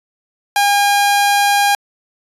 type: tone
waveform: sawtooth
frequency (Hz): 810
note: G#5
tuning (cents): -43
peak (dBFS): -7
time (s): 0.56-1.75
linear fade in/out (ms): 2
effects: resampled to 32000 Hz